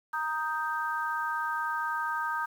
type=chord; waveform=sine; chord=Eb major; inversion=second; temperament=equal; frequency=932.3 / 1244.5 / 1568 Hz; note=Bb5 / Eb6 / G6; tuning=0 / 0 / 0 cents; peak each=-33 dBFS; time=0.13-2.46 s; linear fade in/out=10 ms; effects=9-bit